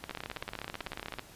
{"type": "two click trains", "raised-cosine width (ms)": 0.3, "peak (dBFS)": [-21, -21], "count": [22, 18], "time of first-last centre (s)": [[0.04, 1.194], [0.11, 1.186]], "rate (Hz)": [18.2, 15.8], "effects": ["pink hiss -53 dBFS RMS until 1.35 s", "resampled to 32000 Hz"]}